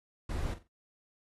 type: noise with echo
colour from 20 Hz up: brown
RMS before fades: -35 dBFS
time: 0.29-0.54 s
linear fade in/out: 5 ms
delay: 45 ms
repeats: 3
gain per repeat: -12 dB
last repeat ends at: 0.675 s
effects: noise-tail reverb RT60 0.1 s tail -17 dB re dry + AAC 32 kbps